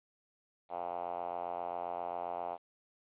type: tone with band-pass filter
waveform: 5% pulse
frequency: 87.5 Hz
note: F2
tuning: 4 cents sharp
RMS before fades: -39 dBFS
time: 0.69-2.58 s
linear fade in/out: 50 ms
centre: 740 Hz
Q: 4
effects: resampled to 8000 Hz + 11-bit